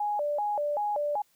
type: tone with vibrato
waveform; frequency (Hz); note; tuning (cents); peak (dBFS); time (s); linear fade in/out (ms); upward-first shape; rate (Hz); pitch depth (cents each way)
sine; 698.5; F5; 0; -26; 0-1.22; 5; square; 2.6; 300
effects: white hiss -67 dBFS RMS until 1.35 s